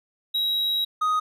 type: tone pair in turn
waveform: triangle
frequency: 3847 / 1248.7 Hz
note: B7 / D#6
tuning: -46 / +6 cents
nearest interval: octave + perfect fifth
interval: 1948 cents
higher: first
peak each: -20 / -18 dBFS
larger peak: second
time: 0.34-0.85 / 1.01-1.2 s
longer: first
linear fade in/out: 10 ms
effects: none